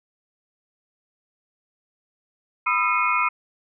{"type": "tone cluster", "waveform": "sine", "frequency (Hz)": [992, 1232, 1333, 2161, 2477], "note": ["B5", "D#6", "E6", "C#7", "D#7"], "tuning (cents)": [7, -17, 19, -45, -8], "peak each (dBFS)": -25, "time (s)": [2.66, 3.29], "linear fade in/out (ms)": 10, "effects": []}